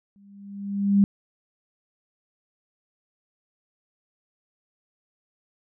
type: tone with exponential growth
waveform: sine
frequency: 200 Hz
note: G3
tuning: 35 cents sharp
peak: -12 dBFS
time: 0.16-1.04 s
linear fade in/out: 0 ms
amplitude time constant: 190 ms
effects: none